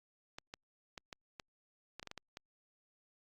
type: clicks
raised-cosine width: 0.2 ms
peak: -28 dBFS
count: 11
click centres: 0.385 / 0.539 / 0.978 / 1.128 / 1.398 / 1.996 / 2.029 / 2.073 / 2.114 / 2.177 / 2.371 s
effects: Opus 48 kbps